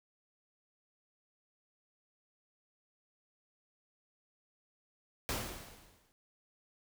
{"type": "noise with exponential decay", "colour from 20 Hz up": "pink", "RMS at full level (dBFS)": -34, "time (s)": [5.29, 6.12], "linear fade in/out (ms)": 0, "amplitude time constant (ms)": 180, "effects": []}